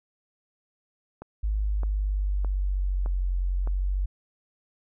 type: click train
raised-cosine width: 1 ms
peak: -25 dBFS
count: 5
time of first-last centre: 1.22-3.674 s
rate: 1.63 Hz
type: linear two-way sweep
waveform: sine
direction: down then up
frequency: 52.3 to 45.08 to 47.89 Hz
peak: -23 dBFS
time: 1.43-4.06 s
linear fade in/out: 10 ms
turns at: 3.37 s
effects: none